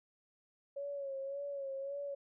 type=tone with vibrato; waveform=sine; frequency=554.4 Hz; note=C#5; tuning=in tune; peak=-38 dBFS; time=0.76-2.15 s; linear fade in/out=10 ms; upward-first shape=sine; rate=1.8 Hz; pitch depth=47 cents each way; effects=none